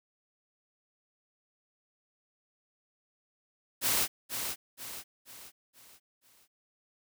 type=noise with echo; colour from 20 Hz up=white; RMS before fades=-28 dBFS; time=3.81-4.08 s; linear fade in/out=50 ms; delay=480 ms; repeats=5; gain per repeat=-7 dB; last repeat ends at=6.48 s; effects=none